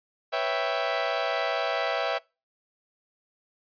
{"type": "chord", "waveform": "sawtooth", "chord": "C# half-diminished seventh", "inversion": "third", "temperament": "equal", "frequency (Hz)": [493.9, 554.4, 659.3, 784], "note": ["B4", "C#5", "E5", "G5"], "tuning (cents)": [0, 0, 0, 0], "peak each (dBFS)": [-30, -28, -24, -28], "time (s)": [0.32, 2.19], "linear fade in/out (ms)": 20, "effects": ["noise-tail reverb RT60 0.3 s tail -25 dB re dry", "resampled to 11025 Hz"]}